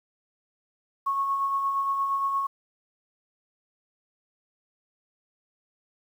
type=tone with tremolo; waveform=sine; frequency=1100 Hz; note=C#6; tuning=14 cents flat; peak=-22 dBFS; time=1.06-2.47 s; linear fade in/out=10 ms; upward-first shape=sine; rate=8.6 Hz; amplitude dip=35%; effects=9-bit